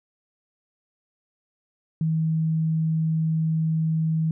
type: tone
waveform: sine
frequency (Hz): 160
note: D#3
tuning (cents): +49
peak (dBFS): -20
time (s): 2.01-4.31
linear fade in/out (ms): 2
effects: none